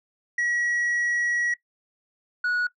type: tone pair in turn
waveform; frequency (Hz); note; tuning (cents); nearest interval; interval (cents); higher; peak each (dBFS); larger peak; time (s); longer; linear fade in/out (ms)
sine; 1918 / 1462; A#6 / F#6; +49 / -21; perfect fourth; 470; first; -19; neither; 0.38-1.54 / 2.44-2.67; first; 5
effects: noise-tail reverb RT60 0.1 s tail -20 dB re dry + tanh soft clip ceiling -21 dBFS